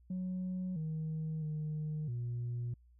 sine tone with pitch steps, 183.9 / 157.5 / 153.1 / 120.4 Hz, F#3 / D#3 / D#3 / B2, -10 / +21 / -28 / -44 cents, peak -33 dBFS, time 0.1-2.74 s, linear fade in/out 5 ms, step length 660 ms, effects tanh soft clip ceiling -33 dBFS + added 60 Hz sine -60 dBFS peak until 2.99 s

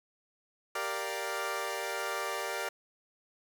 15% pulse chord, G minor seventh, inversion none, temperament equal, 392 / 466.2 / 587.3 / 698.5 Hz, G4 / Bb4 / D5 / F5, 0 / 0 / 0 / 0 cents, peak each -33 / -32 / -31 / -35 dBFS, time 0.75-2.69 s, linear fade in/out 5 ms, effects none

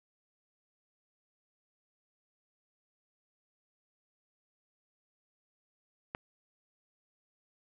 click, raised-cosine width 0.5 ms, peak -21 dBFS, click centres 6.149 s, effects none

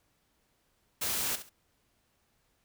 white noise with echo, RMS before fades -32 dBFS, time 1.01-1.36 s, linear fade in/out 10 ms, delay 68 ms, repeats 2, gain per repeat -12 dB, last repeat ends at 1.496 s, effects pink hiss -73 dBFS RMS until 2.64 s

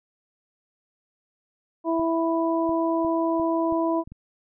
harmonic tone, 329.6 Hz, E4, in tune, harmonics 1 / 2 / 3, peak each -23 / -26 / -28 dBFS, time 1.84-4.04 s, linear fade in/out 50 ms
clicks, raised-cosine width 5 ms, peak -30 dBFS, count 7, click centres 1.996 / 2.693 / 3.048 / 3.398 / 3.724 / 4.075 / 4.12 s
effects none

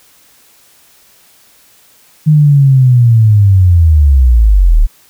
sine linear sweep, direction down, 155.56 to 34.3 Hz, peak -3 dBFS, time 2.26-4.87 s, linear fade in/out 20 ms, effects white hiss -46 dBFS RMS until 5.09 s

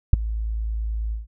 sine tone with ADSR envelope, 54.7 Hz, A1, 9 cents flat, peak -3 dBFS, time 0.13-1.27 s, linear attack 5 ms, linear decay 9 ms, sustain -20 dB, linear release 150 ms, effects none

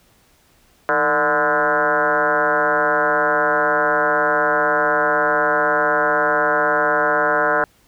sine tone with frequency modulation, 1022 Hz, C6, 41 cents flat, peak -14 dBFS, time 0.89-7.64 s, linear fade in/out 0 ms, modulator 142 Hz, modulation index 4.2, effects pink hiss -56 dBFS RMS until 7.87 s

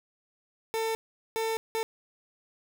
30% pulse tone bursts at uneven times, 447.6 Hz, A4, 30 cents sharp, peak -25 dBFS, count 3, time 0.74-0.95 / 1.36-1.57 / 1.75-1.83 s, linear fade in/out 0 ms, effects none

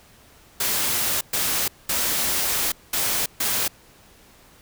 white noise bursts at uneven times, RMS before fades -23 dBFS, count 5, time 0.6-1.21 / 1.33-1.68 / 1.89-2.72 / 2.93-3.26 / 3.4-3.68 s, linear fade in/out 5 ms, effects pink hiss -52 dBFS RMS until 4.61 s

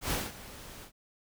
pink noise with ADSR envelope, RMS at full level -30 dBFS, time 0.01-0.92 s, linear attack 97 ms, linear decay 210 ms, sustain -17 dB, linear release 91 ms, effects none

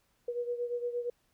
sine beating tone pair, 480.8 / 489.4 Hz, B4 / B4, -46 / -16 cents, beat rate 8.6 Hz, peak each -33 / -38 dBFS, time 0.28-1.1 s, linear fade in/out 5 ms, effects pink hiss -73 dBFS RMS until 1.33 s

